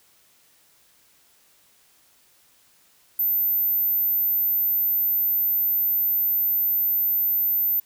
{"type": "tone", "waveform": "sine", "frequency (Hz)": 14190, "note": "A9", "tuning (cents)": 13, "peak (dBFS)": -19, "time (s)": [3.19, 7.8], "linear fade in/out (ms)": 5, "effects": ["white hiss -59 dBFS RMS until 7.85 s"]}